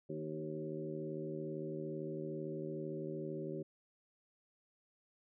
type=harmonic tone with a mistuned harmonic; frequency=77.8 Hz; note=D#2; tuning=in tune; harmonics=2 / 3 / 4 / 5 / 6 / 7; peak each=-45 / -49 / -46 / -43 / -56 / -48 dBFS; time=0.09-3.63 s; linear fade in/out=10 ms; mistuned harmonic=5; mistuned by=-21 cents; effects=none